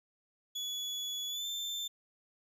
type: tone with pitch glide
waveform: 35% pulse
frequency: 3400 to 3555 Hz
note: G#7 to A7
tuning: +40 to +17 cents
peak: -34 dBFS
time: 0.55-1.88 s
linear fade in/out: 10 ms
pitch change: +77 cents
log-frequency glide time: 1.28-1.46 s
effects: resampled to 32000 Hz